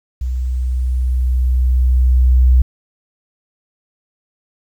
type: tone with level ramp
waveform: sine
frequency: 62.9 Hz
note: B1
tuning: 32 cents sharp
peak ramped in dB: -17 to -6 dBFS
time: 0.21-2.62 s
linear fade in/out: 5 ms
effects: 8-bit